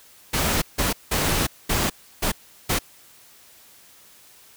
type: noise bursts at uneven times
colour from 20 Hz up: pink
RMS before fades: -22 dBFS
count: 6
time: 0.33-0.62 / 0.78-0.93 / 1.11-1.47 / 1.69-1.9 / 2.22-2.32 / 2.69-2.79 s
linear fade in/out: 10 ms
effects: white hiss -51 dBFS RMS until 4.56 s